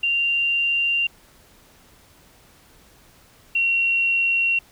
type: tone pair in turn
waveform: sine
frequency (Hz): 2777 / 2739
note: F7 / F7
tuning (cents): -10 / -34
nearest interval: unison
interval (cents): 24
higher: first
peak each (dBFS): -18 / -17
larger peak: second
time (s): 0.03-1.07 / 3.55-4.59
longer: neither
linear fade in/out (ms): 5
effects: pink hiss -53 dBFS RMS until 4.71 s